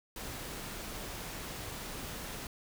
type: noise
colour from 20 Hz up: pink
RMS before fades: -42 dBFS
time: 0.16-2.47 s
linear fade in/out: 2 ms
effects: none